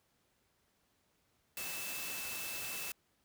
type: tone in noise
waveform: sine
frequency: 2633 Hz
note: E7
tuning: 3 cents flat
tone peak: -45 dBFS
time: 1.57-2.92 s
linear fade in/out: 2 ms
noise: white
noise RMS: -42 dBFS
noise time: 1.57-2.92 s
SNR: -6 dB
effects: pink hiss -75 dBFS RMS until 3.24 s + high-pass 60 Hz 12 dB/octave